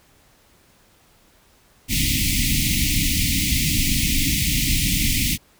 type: band-stop noise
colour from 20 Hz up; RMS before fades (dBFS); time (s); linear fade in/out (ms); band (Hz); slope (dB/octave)
pink; -20; 1.88-5.38; 50; 310 to 2000; 96
effects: pink hiss -56 dBFS RMS until 5.59 s